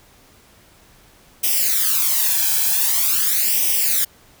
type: noise with flanger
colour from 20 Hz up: blue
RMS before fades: -18 dBFS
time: 1.43-4.05 s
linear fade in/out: 10 ms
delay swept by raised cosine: 0.35 to 1.25 ms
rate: 0.45 Hz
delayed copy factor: +0.8
effects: pink hiss -51 dBFS RMS until 4.4 s